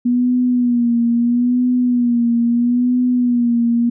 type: tone with vibrato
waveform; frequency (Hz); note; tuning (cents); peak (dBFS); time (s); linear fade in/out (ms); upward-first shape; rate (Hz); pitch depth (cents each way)
sine; 241.8; B3; -36; -12; 0.05-3.9; 10; sine; 0.76; 53
effects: none